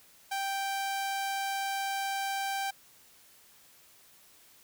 sawtooth tone, 784 Hz, G5, in tune, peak -27 dBFS, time 0.31-2.71 s, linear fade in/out 10 ms, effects white hiss -59 dBFS RMS until 4.63 s

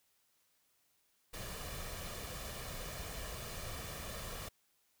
pink noise with comb filter, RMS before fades -44 dBFS, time 1.33-4.49 s, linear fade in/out 10 ms, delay 1.7 ms, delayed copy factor +0.5, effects white hiss -75 dBFS RMS until 5 s

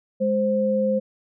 sine tone pair together, 207.7 / 523.4 Hz, G#3 / C5, 0 / 0 cents, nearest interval octave + major third, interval 1600 cents, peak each -23 / -20 dBFS, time 0.2-1 s, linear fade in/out 20 ms, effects none

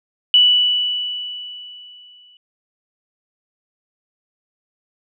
sine tone with exponential decay, 2960 Hz, F#7, in tune, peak -7 dBFS, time 0.34-2.37 s, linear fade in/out 1 ms, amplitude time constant 440 ms, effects none

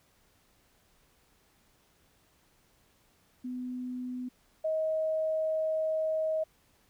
sine tone pair in turn, 250.8 / 632 Hz, B3 / D#5, +27 / +27 cents, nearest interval octave + major third, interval 1600 cents, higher second, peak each -34 / -27 dBFS, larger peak second, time 3.44-4.29 / 4.64-6.44 s, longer second, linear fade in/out 10 ms, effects pink hiss -67 dBFS RMS until 6.89 s

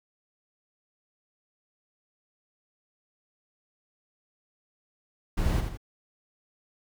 brown noise with echo, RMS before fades -26 dBFS, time 5.37-5.61 s, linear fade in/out 10 ms, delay 82 ms, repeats 2, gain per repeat -6 dB, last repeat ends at 5.774 s, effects none

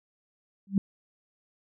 sine tone with exponential growth, 196 Hz, G3, in tune, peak -16 dBFS, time 0.67-0.78 s, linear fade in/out 2 ms, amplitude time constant 22 ms, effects none

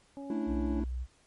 harmonic tone, 278.3 Hz, C#4, 7 cents sharp, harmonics 1 / 2 / 3, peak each -40 / -46 / -50 dBFS, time 0.17-0.8 s, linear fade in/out 0 ms
triangle chord, A suspended fourth, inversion none, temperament just, 220 / 293.3 / 330 Hz, A3 / D4 / E4, 0 / -2 / +2 cents, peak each -33 dBFS, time 0.3-0.84 s, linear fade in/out 2 ms
sine tone, 62.3 Hz, B1, 16 cents sharp, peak -32 dBFS, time 0.46-1.07 s, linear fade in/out 50 ms
effects pink hiss -65 dBFS RMS until 1.26 s + MP3 48 kbps

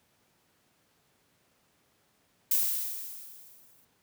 violet noise with exponential decay, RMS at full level -24 dBFS, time 2.51-3.85 s, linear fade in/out 5 ms, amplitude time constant 290 ms, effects pink hiss -69 dBFS RMS until 4.02 s + high-pass 100 Hz 12 dB/octave

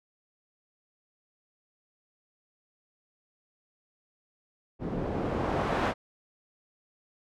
white noise with low-pass filter sweep, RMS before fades -30 dBFS, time 4.79-5.94 s, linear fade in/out 50 ms, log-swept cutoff 320 to 1200 Hz, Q 0.8, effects none

